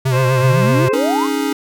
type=tone with vibrato; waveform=square; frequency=128.5 Hz; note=C3; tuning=31 cents flat; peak=-14 dBFS; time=0.05-0.89 s; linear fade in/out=10 ms; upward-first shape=triangle; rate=8 Hz; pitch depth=87 cents each way
type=harmonic tone; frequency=522 Hz; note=C5; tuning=4 cents flat; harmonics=1 / 2 / 3 / 4 / 5; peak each=-18 / -22 / -29 / -33 / -29 dBFS; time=0.11-0.97 s; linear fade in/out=50 ms
type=exponential sweep; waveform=sine; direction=up; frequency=103.83 to 1152 Hz; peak=-16 dBFS; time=0.4-1.28 s; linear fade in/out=50 ms
type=chord; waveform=square; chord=C# suspended second; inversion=none; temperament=equal; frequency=277.2 / 311.1 / 415.3 Hz; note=C#4 / D#4 / G#4; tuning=0 / 0 / 0 cents; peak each=-20 / -22 / -23 dBFS; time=0.93-1.53 s; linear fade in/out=5 ms
effects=none